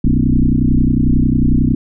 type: tone with frequency modulation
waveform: sine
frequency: 138.59 Hz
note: C#3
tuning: in tune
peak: -9 dBFS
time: 0.04-1.75 s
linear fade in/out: 5 ms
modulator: 31.1 Hz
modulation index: 4.7
effects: none